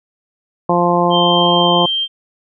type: harmonic tone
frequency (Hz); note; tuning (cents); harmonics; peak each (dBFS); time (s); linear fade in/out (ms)
174.61; F3; 0; 1 / 2 / 3 / 4 / 5 / 6; -18 / -18 / -18 / -18 / -18 / -18; 0.69-1.86; 5
type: tone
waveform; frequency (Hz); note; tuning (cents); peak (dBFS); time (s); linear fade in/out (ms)
sine; 3151; G7; +8; -15; 1.1-2.08; 50
effects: none